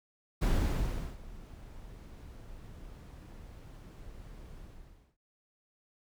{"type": "noise with ADSR envelope", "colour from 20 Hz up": "brown", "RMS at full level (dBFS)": -26, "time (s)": [0.41, 5.17], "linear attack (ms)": 18, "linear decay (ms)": 740, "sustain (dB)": -22, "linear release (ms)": 580, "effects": []}